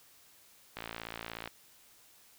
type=click train; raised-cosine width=0.3 ms; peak=-23 dBFS; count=41; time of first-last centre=0.77-1.475 s; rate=56.7 Hz; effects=white hiss -61 dBFS RMS until 2.38 s